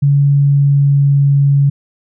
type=tone with pitch glide; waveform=sine; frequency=141.6 to 140.54 Hz; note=C#3 to C#3; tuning=+37 to +24 cents; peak=-7 dBFS; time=0.02-1.7 s; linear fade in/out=10 ms; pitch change=-13 cents; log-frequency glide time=0.29-1.25 s; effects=none